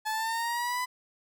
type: linear sweep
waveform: 30% pulse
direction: up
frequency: 860 to 1006 Hz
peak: -26 dBFS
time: 0.05-0.86 s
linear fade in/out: 20 ms
effects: none